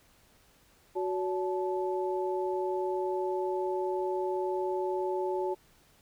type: tone cluster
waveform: sine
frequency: 370.1 / 568 / 870 Hz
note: F#4 / C#5 / A5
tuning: 0 / +42 / -20 cents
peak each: -30 / -37 / -35 dBFS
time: 0.95-5.55 s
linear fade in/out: 20 ms
effects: pink hiss -63 dBFS RMS until 6.01 s